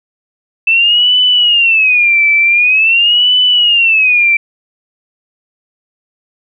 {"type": "tone with vibrato", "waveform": "sine", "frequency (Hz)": 2637, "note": "E7", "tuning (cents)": 0, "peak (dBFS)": -6, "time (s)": [0.67, 4.37], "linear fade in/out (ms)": 5, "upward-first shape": "sine", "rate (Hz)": 0.46, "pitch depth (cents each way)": 220, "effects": []}